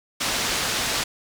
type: low-pass noise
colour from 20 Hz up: white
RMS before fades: -25 dBFS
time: 0.2-1.04 s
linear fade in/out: 10 ms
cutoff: 5700 Hz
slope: 12 dB/octave
effects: none